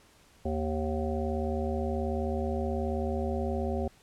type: harmonic tone with a mistuned harmonic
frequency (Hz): 77.78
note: D#2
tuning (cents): 0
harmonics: 1 / 3 / 5 / 7 / 9 / 10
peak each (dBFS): -32 / -34 / -35 / -36 / -40 / -41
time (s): 0.45-3.88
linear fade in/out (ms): 5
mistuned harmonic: 10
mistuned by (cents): -43
effects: pink hiss -60 dBFS RMS until 4.02 s + low-pass 11000 Hz 12 dB/octave